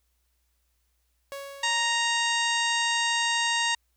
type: tone with exponential decay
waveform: sawtooth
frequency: 556 Hz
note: C#5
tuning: 5 cents sharp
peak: -30 dBFS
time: 1.32-2.7 s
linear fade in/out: 0 ms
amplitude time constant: 300 ms
type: harmonic tone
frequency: 932.3 Hz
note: A#5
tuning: in tune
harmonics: 1 / 2 / 3 / 4 / 5 / 6 / 7 / 8 / 9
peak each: -29 / -28 / -30 / -31 / -36 / -39 / -36 / -37 / -40 dBFS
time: 1.63-3.75 s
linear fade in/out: 5 ms
effects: added 60 Hz sine -70 dBFS peak until 3.96 s + white hiss -75 dBFS RMS until 3.96 s